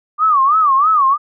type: tone with vibrato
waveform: sine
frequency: 1174.7 Hz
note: D6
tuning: in tune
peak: -9 dBFS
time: 0.18-1.18 s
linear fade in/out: 50 ms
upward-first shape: sine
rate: 3.1 Hz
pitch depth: 180 cents each way
effects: none